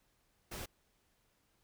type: noise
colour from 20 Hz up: pink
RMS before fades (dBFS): -44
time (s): 0.51-0.66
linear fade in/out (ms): 10
effects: pink hiss -75 dBFS RMS until 1.63 s